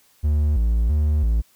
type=tone with vibrato; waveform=triangle; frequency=64.9 Hz; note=C2; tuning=13 cents flat; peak=-14 dBFS; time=0.23-1.42 s; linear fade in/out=20 ms; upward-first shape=square; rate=1.5 Hz; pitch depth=250 cents each way; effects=white hiss -58 dBFS RMS until 1.55 s